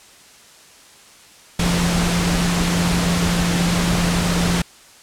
sine tone in noise, 173.5 Hz, F3, 11 cents flat, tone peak -18 dBFS, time 1.59-4.62 s, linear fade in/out 5 ms, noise pink, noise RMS -21 dBFS, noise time 1.59-4.62 s, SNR 0 dB, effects white hiss -46 dBFS RMS until 5.02 s + low-pass 9000 Hz 12 dB/octave

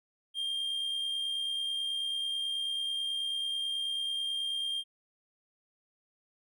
triangle tone with amplitude modulation, 3200 Hz, G7, 35 cents sharp, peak -28 dBFS, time 0.34-4.84 s, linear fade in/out 50 ms, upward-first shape sine, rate 69.2 Hz, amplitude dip 35%, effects none

